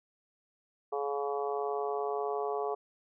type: harmonic tone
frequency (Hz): 141.6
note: C#3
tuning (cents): +37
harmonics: 3 / 4 / 5 / 6 / 7 / 8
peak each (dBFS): -33 / -43 / -36 / -41 / -44 / -41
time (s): 0.92-2.75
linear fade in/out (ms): 10
effects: none